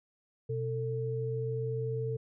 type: tone pair together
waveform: sine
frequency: 125.1 / 446.6 Hz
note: B2 / A4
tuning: +23 / +26 cents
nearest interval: octave + minor seventh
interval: 2203 cents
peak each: -33 / -34 dBFS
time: 0.49-2.17 s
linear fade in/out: 10 ms
effects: none